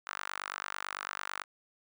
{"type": "tone with high-pass filter", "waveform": "sawtooth", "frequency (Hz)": 49, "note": "G1", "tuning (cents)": 0, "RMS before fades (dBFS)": -40, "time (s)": [0.06, 1.44], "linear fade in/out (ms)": 20, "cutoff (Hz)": 1300, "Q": 2.9, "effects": []}